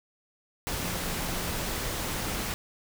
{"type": "tone in noise", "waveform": "sine", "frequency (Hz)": 174.61, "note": "F3", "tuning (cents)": 0, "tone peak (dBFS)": -39, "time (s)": [0.78, 1.54], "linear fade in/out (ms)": 0, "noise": "pink", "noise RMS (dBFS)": -32, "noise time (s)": [0.67, 2.54], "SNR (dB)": -10, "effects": []}